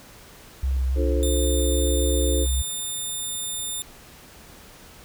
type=tone with vibrato; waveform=sine; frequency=65.3 Hz; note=C2; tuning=3 cents flat; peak=-20 dBFS; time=0.63-2.62 s; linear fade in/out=5 ms; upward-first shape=square; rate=3.6 Hz; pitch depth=18 cents each way
type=chord; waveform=sine; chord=D minor seventh; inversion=none; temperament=just; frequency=293.7 / 352.4 / 440.5 / 528.6 Hz; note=D4 / F4 / A4 / C5; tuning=0 / +16 / +2 / +18 cents; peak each=-29 dBFS; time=0.95-2.47 s; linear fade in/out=50 ms
type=tone; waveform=10% pulse; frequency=3600 Hz; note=A7; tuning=39 cents sharp; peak=-20 dBFS; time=1.23-3.82 s; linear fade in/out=0 ms
effects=pink hiss -47 dBFS RMS until 5.04 s